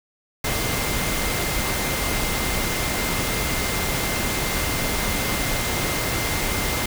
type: tone in noise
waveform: sine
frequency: 2093 Hz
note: C7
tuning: in tune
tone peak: -32 dBFS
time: 0.44-6.86 s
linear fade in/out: 5 ms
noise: pink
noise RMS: -24 dBFS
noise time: 0.44-6.86 s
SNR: -11 dB
effects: none